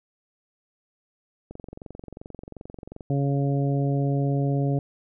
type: click train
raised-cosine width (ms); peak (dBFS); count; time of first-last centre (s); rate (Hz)
2; -25; 35; 1.51-3.008; 22.7
type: harmonic tone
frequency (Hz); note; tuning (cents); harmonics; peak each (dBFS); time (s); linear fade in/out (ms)
139.7; C#3; +14; 1 / 2 / 3 / 4 / 5; -22 / -28 / -32 / -34 / -36; 3.1-4.79; 2
effects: none